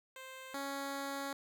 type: tone pair in turn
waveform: 10% pulse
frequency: 523.3 / 277.2 Hz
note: C5 / C#4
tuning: 0 / 0 cents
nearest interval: major seventh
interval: 1100 cents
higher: first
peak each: -39 / -30 dBFS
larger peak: second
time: 0.16-0.54 / 0.54-1.33 s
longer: second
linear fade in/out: 2 ms
effects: none